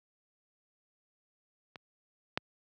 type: clicks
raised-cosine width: 0.3 ms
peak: -29 / -13 dBFS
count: 2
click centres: 1.758 / 2.375 s
effects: high-pass 100 Hz 12 dB/octave